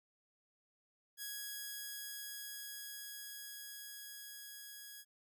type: tone with level ramp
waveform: 5% pulse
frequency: 1661.2 Hz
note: G#6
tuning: in tune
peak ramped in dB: -31 to -39 dBFS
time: 1.17-5.05 s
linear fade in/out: 50 ms
effects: none